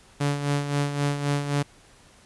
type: tone with tremolo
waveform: sawtooth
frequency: 143.5 Hz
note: D3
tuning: 40 cents flat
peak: -17 dBFS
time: 0.2-1.63 s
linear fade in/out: 10 ms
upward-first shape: sine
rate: 3.8 Hz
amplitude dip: 60%
effects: pink hiss -54 dBFS RMS until 2.25 s + resampled to 24000 Hz